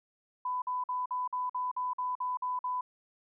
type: tone bursts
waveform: sine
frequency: 1000 Hz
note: B5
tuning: 21 cents sharp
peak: -30 dBFS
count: 11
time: 0.45-2.81 s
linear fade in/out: 5 ms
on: 170 ms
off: 49 ms
effects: none